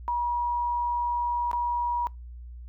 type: tone with dropouts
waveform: sine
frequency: 960 Hz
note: B5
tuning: 49 cents flat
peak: -24 dBFS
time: 0.08-2.07 s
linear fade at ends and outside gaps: 0 ms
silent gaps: 1.514-1.531 s
effects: noise-tail reverb RT60 0.2 s tail -24 dB re dry + added 60 Hz sine -39 dBFS peak until 2.68 s